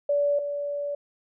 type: tone pair in turn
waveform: sine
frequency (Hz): 576 / 576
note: D5 / D5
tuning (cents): -34 / -34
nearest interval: unison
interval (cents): 0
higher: neither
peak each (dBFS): -20 / -27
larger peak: first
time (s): 0.09-0.39 / 0.39-0.95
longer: second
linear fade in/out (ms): 5
effects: none